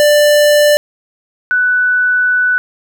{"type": "tone pair in turn", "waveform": ["square", "sine"], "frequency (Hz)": [591, 1489.2], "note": ["D5", "F#6"], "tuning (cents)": [11, 11], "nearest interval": "octave + major third", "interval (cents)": 1600, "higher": "second", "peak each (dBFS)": [-7, -9], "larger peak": "first", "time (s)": [[0, 0.77], [1.51, 2.58]], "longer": "second", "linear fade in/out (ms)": 0, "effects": []}